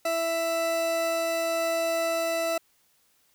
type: tone pair together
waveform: 40% pulse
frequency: 330.6 / 662.2 Hz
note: E4 / E5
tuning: +5 / +8 cents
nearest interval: octave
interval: 1203 cents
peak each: -36 / -24 dBFS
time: 0.05-2.58 s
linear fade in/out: 5 ms
effects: white hiss -66 dBFS RMS until 3.34 s